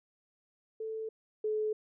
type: tone pair in turn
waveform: sine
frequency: 441.1 / 429.5 Hz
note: A4 / A4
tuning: +4 / -42 cents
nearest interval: unison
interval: 46 cents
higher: first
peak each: -35 / -29 dBFS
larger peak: second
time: 0.8-1.09 / 1.44-1.73 s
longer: neither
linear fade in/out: 5 ms
effects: none